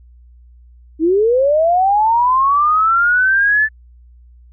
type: linear sweep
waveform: sine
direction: up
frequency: 304.7 to 1760 Hz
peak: -10 dBFS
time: 0.99-3.69 s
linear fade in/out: 50 ms
effects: added 60 Hz sine -41 dBFS peak until 4.52 s